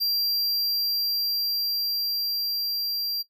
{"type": "tone with level ramp", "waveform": "square", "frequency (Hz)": 4740, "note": "D8", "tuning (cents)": 15, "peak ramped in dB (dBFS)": [-23, -27], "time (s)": [0, 3.23], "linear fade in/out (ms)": 20, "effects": ["noise-tail reverb RT60 0.1 s tail -18 dB re dry"]}